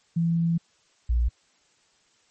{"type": "tone pair in turn", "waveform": "sine", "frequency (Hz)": [167.4, 59.07], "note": ["E3", "A#1"], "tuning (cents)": [27, 24], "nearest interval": "octave + tritone", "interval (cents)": 1803, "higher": "first", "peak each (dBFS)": [-20, -19], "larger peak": "second", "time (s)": [[0.16, 0.58], [1.09, 1.29]], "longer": "first", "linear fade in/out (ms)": 10, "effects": ["white hiss -64 dBFS RMS until 2.3 s", "MP3 32 kbps"]}